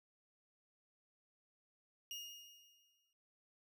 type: tone with exponential decay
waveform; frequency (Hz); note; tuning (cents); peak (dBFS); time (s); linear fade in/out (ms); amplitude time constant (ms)
30% pulse; 2851; F7; +35; -40; 2.11-3.13; 1; 220
effects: none